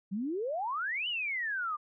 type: exponential two-way sweep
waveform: sine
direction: up then down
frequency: 182.4 to 3020 to 1174 Hz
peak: -31 dBFS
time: 0.11-1.77 s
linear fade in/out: 20 ms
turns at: 1.08 s
effects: none